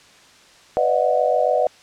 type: tone cluster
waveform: sine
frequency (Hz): 498.4 / 590 / 637 / 733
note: B4 / D5 / D#5 / F#5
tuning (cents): +16 / +8 / +41 / -16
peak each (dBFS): -21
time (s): 0.77-1.67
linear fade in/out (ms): 0
effects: white hiss -49 dBFS RMS until 1.82 s + low-pass 6000 Hz 12 dB/octave